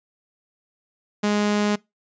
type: tone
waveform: sawtooth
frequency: 207.7 Hz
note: G#3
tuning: in tune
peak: -15 dBFS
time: 1.23-1.76 s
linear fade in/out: 10 ms
effects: noise-tail reverb RT60 0.2 s tail -23 dB re dry + resampled to 16000 Hz